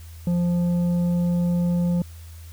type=tone with tanh clipping; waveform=triangle; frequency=174.61 Hz; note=F3; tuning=in tune; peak=-20 dBFS; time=0.27-2.02 s; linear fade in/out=2 ms; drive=11 dB; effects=added 82 Hz sine -38 dBFS peak until 2.52 s + white hiss -51 dBFS RMS until 2.52 s